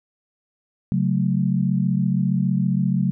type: chord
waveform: sine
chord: F# minor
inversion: second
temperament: equal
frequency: 138.59 / 185 / 220 Hz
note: C#3 / F#3 / A3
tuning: 0 / 0 / 0 cents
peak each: -22 / -20 / -25 dBFS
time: 0.92-3.11 s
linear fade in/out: 0 ms
effects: none